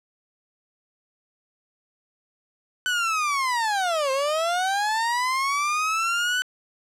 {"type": "linear two-way sweep", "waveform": "30% pulse", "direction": "down then up", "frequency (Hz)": [1509, 523.3, 1509], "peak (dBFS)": -19, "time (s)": [2.86, 6.42], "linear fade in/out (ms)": 0, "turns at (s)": 4.11, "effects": ["low-pass 9000 Hz 12 dB/octave"]}